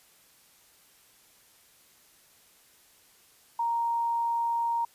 sine tone, 932.3 Hz, A#5, in tune, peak -25 dBFS, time 3.59-4.85 s, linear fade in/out 5 ms, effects white hiss -60 dBFS RMS until 4.94 s + resampled to 32000 Hz

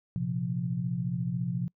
sine chord, Bb suspended second, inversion none, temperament equal, 116.54 / 130.81 / 174.61 Hz, Bb2 / C3 / F3, 0 / 0 / 0 cents, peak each -36 / -32 / -31 dBFS, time 0.16-1.68 s, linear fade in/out 0 ms, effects noise-tail reverb RT60 0.1 s tail -26 dB re dry

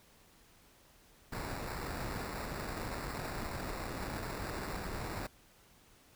pink noise with sample-and-hold, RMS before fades -40 dBFS, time 1.32-5.27 s, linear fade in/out 5 ms, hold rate 3150 Hz, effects pink hiss -63 dBFS RMS until 6.15 s

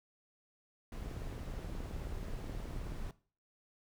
brown noise, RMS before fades -42 dBFS, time 0.92-3.11 s, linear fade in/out 2 ms
click train, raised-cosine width 2 ms, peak -34 dBFS, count 36, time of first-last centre 1.06-2.922 s, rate 18.8 Hz
effects noise-tail reverb RT60 0.4 s tail -18 dB re dry

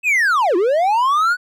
triangle linear two-way sweep, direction down then up, 2637 to 329.6 to 1498 Hz, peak -11 dBFS, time 0.03-1.37 s, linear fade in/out 50 ms, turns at 0.56 s, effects none

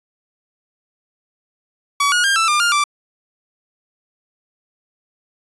sawtooth tone with pitch steps, 1136 / 1445 / 1602 / 1327 / 1199 / 1407 / 1172 Hz, C#6 / F#6 / G6 / E6 / D6 / F6 / D6, +42 / -41 / +37 / +11 / +36 / +12 / -4 cents, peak -10 dBFS, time 2-2.84 s, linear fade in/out 5 ms, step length 120 ms, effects resampled to 24000 Hz

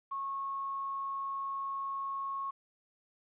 sine tone with quantisation, 1095 Hz, C#6, 22 cents flat, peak -34 dBFS, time 0.11-2.51 s, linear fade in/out 10 ms, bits 10, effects resampled to 8000 Hz

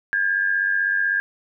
sine tone pair together, 1614 / 1710 Hz, G#6 / A6, -50 / -50 cents, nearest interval minor second, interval 100 cents, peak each -19 / -25 dBFS, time 0.13-1.2 s, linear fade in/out 0 ms, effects none

